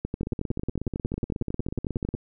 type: two click trains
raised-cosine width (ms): 3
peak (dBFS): -17 / -15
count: 33 / 24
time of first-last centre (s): 0.21-2.149 / 0.05-2.141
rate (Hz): 16.5 / 11
effects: none